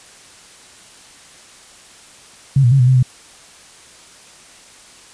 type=tone with pitch steps; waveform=sine; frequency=136.8 / 120.2 / 136.7 / 124.1 / 130 / 126.7 Hz; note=C#3 / B2 / C#3 / B2 / C3 / B2; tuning=-23 / -46 / -24 / +9 / -11 / +45 cents; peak=-8 dBFS; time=2.56-3.028 s; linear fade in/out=5 ms; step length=78 ms; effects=white hiss -43 dBFS RMS until 5.13 s + resampled to 22050 Hz